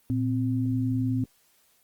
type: tone pair together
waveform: sine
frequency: 115.47 / 258.9 Hz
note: A#2 / C4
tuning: -16 / -18 cents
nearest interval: octave + major second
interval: 1398 cents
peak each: -26 dBFS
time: 0.1-1.24 s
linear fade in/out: 0 ms
effects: white hiss -64 dBFS RMS until 1.83 s + Opus 24 kbps